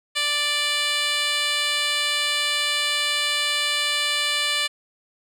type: tone with band-pass filter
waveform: 10% pulse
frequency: 587.3 Hz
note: D5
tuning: in tune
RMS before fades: -23 dBFS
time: 0.15-4.68 s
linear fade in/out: 20 ms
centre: 4300 Hz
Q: 0.96
effects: none